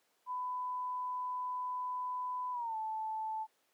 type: tone with pitch glide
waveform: sine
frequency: 1000 to 875.6 Hz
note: B5 to A5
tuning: +21 to -9 cents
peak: -35 dBFS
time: 0.26-3.47 s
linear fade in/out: 50 ms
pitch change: -230 cents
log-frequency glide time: 2.52-2.76 s
effects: pink hiss -74 dBFS RMS until 3.73 s + high-pass 400 Hz 12 dB/octave